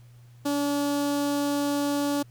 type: tone with notch filter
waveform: sawtooth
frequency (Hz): 286.6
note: D4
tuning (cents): -42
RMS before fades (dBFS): -26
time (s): 0.45-2.23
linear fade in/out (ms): 10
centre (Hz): 2100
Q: 1.2
effects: added 120 Hz sine -48 dBFS peak until 2.3 s + pink hiss -63 dBFS RMS until 2.3 s